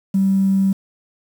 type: tone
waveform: triangle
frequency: 193.6 Hz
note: G3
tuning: 21 cents flat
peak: -9 dBFS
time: 0.14-0.73 s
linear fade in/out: 10 ms
effects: tanh soft clip ceiling -11 dBFS + 7-bit